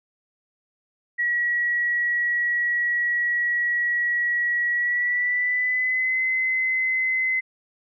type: tone with pitch glide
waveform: sine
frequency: 1920 to 2046 Hz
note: B6 to C7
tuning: -49 to -39 cents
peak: -20 dBFS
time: 1.18-7.41 s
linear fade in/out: 20 ms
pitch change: +110 cents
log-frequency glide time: 4.71-6.21 s
effects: none